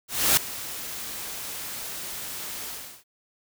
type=noise with ADSR envelope; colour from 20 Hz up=white; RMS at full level=-18 dBFS; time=0.08-3.04 s; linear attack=290 ms; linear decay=5 ms; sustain=-17 dB; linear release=360 ms; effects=none